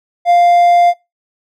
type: tone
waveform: triangle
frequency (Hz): 698.5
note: F5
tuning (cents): 0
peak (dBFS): -4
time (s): 0.25-0.94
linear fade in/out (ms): 50
effects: noise-tail reverb RT60 0.2 s tail -20 dB re dry